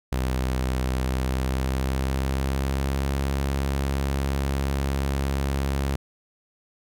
sawtooth tone with pitch glide, 64.3 to 68.52 Hz, C2 to C#2, -30 to -19 cents, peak -19 dBFS, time 0.12-5.96 s, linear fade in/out 5 ms, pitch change +111 cents, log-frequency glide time 0.96-3.14 s, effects none

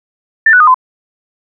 sine tone with pitch steps, 1781 / 1480.4 / 1230.6 / 1022.9 Hz, A6 / F#6 / D#6 / C6, +21 / 0 / -19 / -39 cents, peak -3 dBFS, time 0.46-0.744 s, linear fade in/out 5 ms, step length 71 ms, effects none

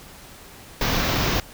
pink band-stop noise, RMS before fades -22 dBFS, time 0.81-1.4 s, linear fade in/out 2 ms, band 6300 to 14000 Hz, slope 48 dB/octave, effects pink hiss -44 dBFS RMS until 1.53 s

